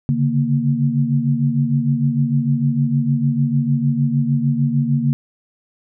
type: tone cluster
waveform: sine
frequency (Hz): 138.9 / 145.5 / 233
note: C#3 / D3 / A#3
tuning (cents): +4 / -16 / -1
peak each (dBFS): -19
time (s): 0.09-5.13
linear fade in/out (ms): 0
effects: none